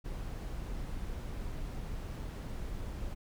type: noise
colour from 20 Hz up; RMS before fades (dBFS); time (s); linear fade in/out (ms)
brown; -39; 0.04-3.15; 20
effects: none